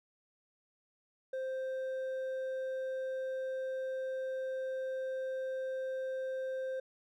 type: tone with hard clipping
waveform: sine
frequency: 523.3 Hz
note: C5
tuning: in tune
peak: -36 dBFS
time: 1.33-6.8 s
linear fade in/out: 5 ms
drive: 4 dB
effects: none